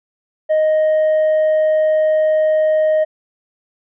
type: tone with tanh clipping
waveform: triangle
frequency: 622.3 Hz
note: D#5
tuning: in tune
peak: -12 dBFS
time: 0.49-3.05 s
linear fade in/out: 20 ms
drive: 7 dB
effects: none